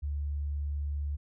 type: tone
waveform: sine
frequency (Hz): 72.4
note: D2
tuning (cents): -24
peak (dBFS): -30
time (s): 0.02-1.17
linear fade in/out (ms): 20
effects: none